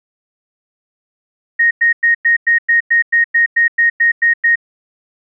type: tone bursts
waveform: sine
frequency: 1864.7 Hz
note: A#6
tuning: in tune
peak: -8 dBFS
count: 14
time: 1.59-4.557 s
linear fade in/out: 10 ms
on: 120 ms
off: 99 ms
effects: none